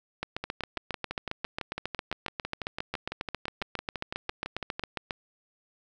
two click trains, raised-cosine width 0.3 ms, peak -15 / -17 dBFS, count 37 / 27, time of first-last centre 0.23-5.108 / 0.44-4.795 s, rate 7.38 / 5.97 Hz, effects none

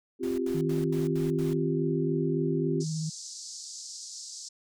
sine chord, C suspended fourth, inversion none, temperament just, 261.6 / 348.8 / 392.4 Hz, C4 / F4 / G4, 0 / -2 / +2 cents, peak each -31 dBFS, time 0.19-2.85 s, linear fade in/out 50 ms
pink noise bursts, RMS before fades -46 dBFS, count 6, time 0.23-1.535 s, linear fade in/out 2 ms, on 150 ms, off 81 ms
sine tone with vibrato, 157 Hz, D#3, 16 cents sharp, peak -29 dBFS, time 0.54-3.1 s, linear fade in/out 10 ms, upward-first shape square, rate 17 Hz, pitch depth 25 cents each way
pink band-pass noise, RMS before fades -42 dBFS, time 2.8-4.49 s, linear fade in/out 10 ms, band 4600 to 7900 Hz, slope 48 dB/octave
effects none

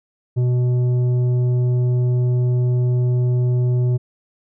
sine tone with tanh clipping, 124 Hz, B2, 7 cents sharp, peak -16 dBFS, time 0.36-3.98 s, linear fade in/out 20 ms, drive 8 dB, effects none

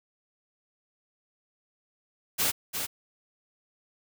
white noise with echo, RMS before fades -26 dBFS, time 2.38-2.52 s, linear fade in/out 20 ms, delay 350 ms, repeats 1, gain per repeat -6 dB, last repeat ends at 2.87 s, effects none

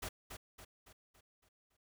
pink noise with echo, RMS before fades -42 dBFS, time 0.02-0.09 s, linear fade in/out 10 ms, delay 280 ms, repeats 6, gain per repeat -6 dB, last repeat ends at 1.77 s, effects none

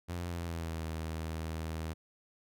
sawtooth tone with pitch glide, 87.31 to 80.06 Hz, F2 to D#2, 0 to +50 cents, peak -32 dBFS, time 0.08-1.94 s, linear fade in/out 20 ms, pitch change -150 cents, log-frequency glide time 0.24-0.85 s, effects none

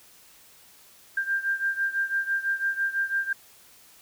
sine beating tone pair, 1587 / 1593 Hz, G6 / G6, +21 / +27 cents, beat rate 6 Hz, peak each -26 / -29 dBFS, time 1.17-3.33 s, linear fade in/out 5 ms, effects white hiss -54 dBFS RMS until 4.01 s

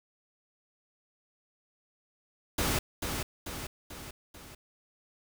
pink noise with echo, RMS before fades -29 dBFS, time 2.58-2.79 s, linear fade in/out 5 ms, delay 440 ms, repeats 4, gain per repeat -5 dB, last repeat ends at 4.55 s, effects none

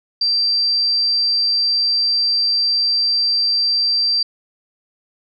sine tone, 4699 Hz, D8, in tune, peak -14 dBFS, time 0.21-4.23 s, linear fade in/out 5 ms, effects none

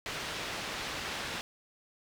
white low-pass noise, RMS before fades -38 dBFS, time 0.06-1.41 s, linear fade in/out 0 ms, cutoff 3500 Hz, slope 12 dB/octave, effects none

